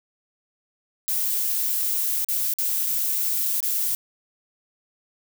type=noise with dropouts; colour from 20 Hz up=violet; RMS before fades=-24 dBFS; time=1.08-3.95 s; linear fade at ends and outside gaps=0 ms; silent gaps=2.246-2.286 / 2.537-2.586 / 2.865-2.869 / 3.604-3.628 s; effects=none